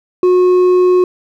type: tone with hard clipping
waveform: sine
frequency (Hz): 363.5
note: F#4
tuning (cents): -31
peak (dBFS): -8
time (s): 0.23-1.04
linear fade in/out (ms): 2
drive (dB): 4
effects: none